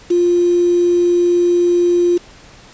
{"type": "tone with quantisation", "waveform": "sine", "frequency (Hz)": 350, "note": "F4", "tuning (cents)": 4, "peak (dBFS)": -10, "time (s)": [0.1, 2.18], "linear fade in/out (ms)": 10, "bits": 5, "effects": ["pink hiss -42 dBFS RMS until 2.73 s", "resampled to 16000 Hz"]}